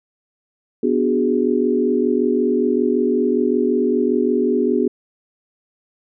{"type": "chord", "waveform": "sine", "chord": "G# half-diminished seventh", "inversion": "first", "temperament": "equal", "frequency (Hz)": [246.9, 293.7, 370, 415.3], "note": ["B3", "D4", "F#4", "G#4"], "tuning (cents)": [0, 0, 0, 0], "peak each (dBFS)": [-19, -23, -20, -20], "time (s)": [0.83, 4.88], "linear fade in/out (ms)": 5, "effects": []}